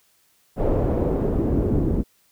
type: noise with low-pass filter sweep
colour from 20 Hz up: pink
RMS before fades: -21 dBFS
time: 0.56-2.04 s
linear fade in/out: 50 ms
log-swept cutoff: 550 to 310 Hz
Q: 1.7
effects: white hiss -62 dBFS RMS until 2.31 s